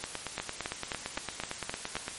two click trains, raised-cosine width 0.3 ms, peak -17 / -16 dBFS, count 19 / 7, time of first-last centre 0.04-2.081 / 0.4-1.954 s, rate 8.82 / 3.86 Hz, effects white hiss -42 dBFS RMS until 2.18 s + MP3 48 kbps

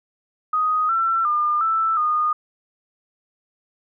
sine tone with pitch steps, 1249 / 1344 / 1206 / 1323 / 1226 Hz, D#6 / E6 / D6 / E6 / D#6, +6 / +33 / +46 / +6 / -26 cents, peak -17 dBFS, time 0.53-2.33 s, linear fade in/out 5 ms, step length 360 ms, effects none

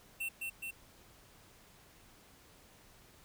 square tone with echo, 2700 Hz, E7, 41 cents sharp, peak -36 dBFS, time 0.2-0.29 s, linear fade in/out 10 ms, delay 210 ms, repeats 2, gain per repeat -2 dB, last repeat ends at 0.71 s, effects pink hiss -61 dBFS RMS until 3.24 s

